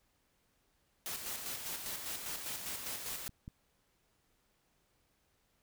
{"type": "noise with tremolo", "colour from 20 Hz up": "white", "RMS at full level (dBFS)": -40, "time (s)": [1.06, 3.28], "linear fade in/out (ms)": 0, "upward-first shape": "square", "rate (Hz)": 5, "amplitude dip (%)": 40}
{"type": "clicks", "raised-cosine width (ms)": 5, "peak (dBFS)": [-40, -33], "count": 2, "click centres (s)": [3.293, 3.479]}
{"effects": ["pink hiss -75 dBFS RMS until 5.62 s"]}